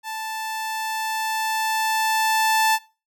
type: tone with level ramp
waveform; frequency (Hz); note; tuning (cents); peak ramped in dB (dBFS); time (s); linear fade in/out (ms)
sawtooth; 880; A5; 0; -25 to -12; 0.03-2.79; 50
effects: noise-tail reverb RT60 0.3 s tail -20 dB re dry